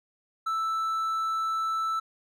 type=tone; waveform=triangle; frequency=1320 Hz; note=E6; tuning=2 cents sharp; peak=-24 dBFS; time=0.46-2 s; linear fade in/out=10 ms; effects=none